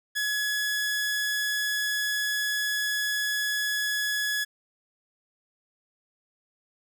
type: tone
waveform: sawtooth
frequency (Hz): 1691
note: G#6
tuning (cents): +31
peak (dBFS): -22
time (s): 0.15-4.45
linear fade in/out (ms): 20
effects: none